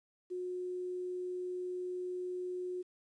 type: tone with quantisation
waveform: sine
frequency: 362.6 Hz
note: F#4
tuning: 35 cents flat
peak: -36 dBFS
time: 0.3-2.83 s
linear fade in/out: 20 ms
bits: 11
effects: resampled to 22050 Hz